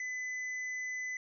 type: tone with hard clipping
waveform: sine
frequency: 2009 Hz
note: B6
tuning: 29 cents sharp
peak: -37 dBFS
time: 0-1.17 s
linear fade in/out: 2 ms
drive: 6 dB
effects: resampled to 16000 Hz